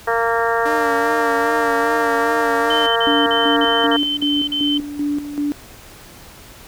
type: harmonic tone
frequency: 230.6 Hz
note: A#3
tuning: 19 cents flat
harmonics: 2 / 3 / 4 / 5 / 6 / 7 / 8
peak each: -20 / -22 / -23 / -24 / -25 / -25 / -26 dBFS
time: 0.07-3.97 s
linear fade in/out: 10 ms
type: tone with vibrato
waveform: sawtooth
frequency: 293.7 Hz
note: D4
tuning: in tune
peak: -20 dBFS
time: 0.65-2.87 s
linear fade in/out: 10 ms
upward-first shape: sine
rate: 2.5 Hz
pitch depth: 65 cents each way
type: tone bursts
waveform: sine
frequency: 3077 Hz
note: G7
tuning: 33 cents flat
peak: -18 dBFS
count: 7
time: 2.7-4.778 s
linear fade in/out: 5 ms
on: 260 ms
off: 43 ms
type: tone with tremolo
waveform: sine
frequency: 290.9 Hz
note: D4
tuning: 16 cents flat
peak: -17 dBFS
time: 3.07-5.52 s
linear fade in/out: 0 ms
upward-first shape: square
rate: 2.6 Hz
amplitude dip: 65%
effects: pink hiss -41 dBFS RMS until 6.67 s